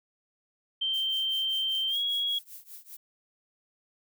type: tone with pitch glide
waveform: sine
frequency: 3132 to 3318 Hz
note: G7 to G#7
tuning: -2 to -2 cents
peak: -26 dBFS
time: 0.81-2.39 s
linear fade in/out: 10 ms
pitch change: +100 cents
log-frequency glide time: 1.89-1.98 s
type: noise with tremolo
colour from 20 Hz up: violet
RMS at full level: -43 dBFS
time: 0.93-2.97 s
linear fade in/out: 10 ms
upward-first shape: triangle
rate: 5.1 Hz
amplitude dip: 95%
effects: none